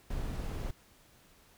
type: noise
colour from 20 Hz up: brown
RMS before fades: -36 dBFS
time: 0.1-0.71 s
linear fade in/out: 5 ms
effects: pink hiss -62 dBFS RMS until 1.57 s